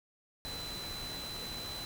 sine tone in noise, 4016 Hz, B7, 28 cents sharp, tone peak -41 dBFS, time 0.45-1.85 s, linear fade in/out 0 ms, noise pink, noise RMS -44 dBFS, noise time 0.45-1.85 s, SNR 0 dB, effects none

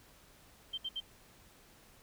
sine tone bursts, 3136 Hz, G7, in tune, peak -35 dBFS, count 3, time 0.73-1.004 s, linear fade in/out 10 ms, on 48 ms, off 65 ms, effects pink hiss -61 dBFS RMS until 2.02 s

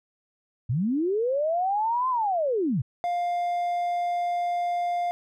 sine linear two-way sweep, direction up then down, 103.83 to 1046.5 to 103.83 Hz, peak -22 dBFS, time 0.69-2.82 s, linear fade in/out 10 ms, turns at 2.09 s
triangle tone, 702 Hz, F5, 9 cents sharp, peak -22 dBFS, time 3.04-5.11 s, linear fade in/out 0 ms
effects none

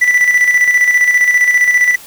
triangle tone with tremolo, 1975.5 Hz, B6, in tune, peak -4 dBFS, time 0.01-1.96 s, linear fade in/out 10 ms, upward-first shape square, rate 15 Hz, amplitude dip 50%, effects white hiss -36 dBFS RMS until 2.06 s

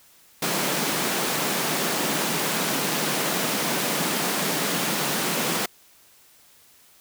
pink high-pass noise, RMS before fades -25 dBFS, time 0.42-5.66 s, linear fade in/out 5 ms, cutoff 150 Hz, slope 48 dB/octave, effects white hiss -55 dBFS RMS until 7 s

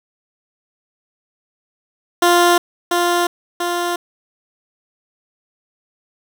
15% pulse tone with echo, 349.2 Hz, F4, in tune, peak -4 dBFS, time 2.22-2.58 s, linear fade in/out 5 ms, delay 690 ms, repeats 2, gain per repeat -4 dB, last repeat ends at 3.96 s, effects none

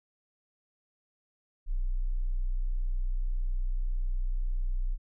sine tone, 30.87 Hz, B0, in tune, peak -26 dBFS, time 1.66-4.98 s, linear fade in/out 50 ms, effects none

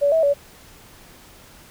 sine tone with pitch steps, 571 / 647 / 569 Hz, D5 / E5 / C#5, -49 / -32 / +45 cents, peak -14 dBFS, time 0.01-0.34 s, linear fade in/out 20 ms, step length 110 ms, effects pink hiss -47 dBFS RMS until 1.7 s

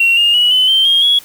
triangle tone with pitch steps, 2737 / 2830 / 2927 / 3026 / 3129 / 3236 / 3346 Hz, F7 / F7 / F#7 / F#7 / G7 / G#7 / G#7, -36 / +22 / -19 / +38 / -4 / -46 / +12 cents, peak -5 dBFS, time 0-1.19 s, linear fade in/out 5 ms, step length 170 ms, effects tanh soft clip ceiling -5 dBFS + white hiss -39 dBFS RMS until 1.24 s

